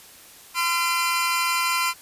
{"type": "tone cluster", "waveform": "sawtooth", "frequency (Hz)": [1023, 1368, 2389], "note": ["C6", "F6", "D7"], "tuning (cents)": [-39, -36, 29], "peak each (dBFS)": [-20, -23, -23], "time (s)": [0.54, 1.94], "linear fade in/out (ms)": 50, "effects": ["white hiss -47 dBFS RMS until 2.01 s", "resampled to 32000 Hz"]}